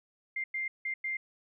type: tone bursts at uneven times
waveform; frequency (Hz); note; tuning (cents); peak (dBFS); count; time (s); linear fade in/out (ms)
sine; 2102; C7; +7; -31; 4; 0.36-0.44 / 0.54-0.68 / 0.85-0.94 / 1.04-1.17; 5
effects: none